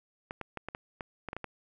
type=clicks; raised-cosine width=0.5 ms; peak=-22 dBFS; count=10; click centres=0.309 / 0.413 / 0.573 / 0.686 / 0.749 / 1.008 / 1.287 / 1.331 / 1.366 / 1.443 s; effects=none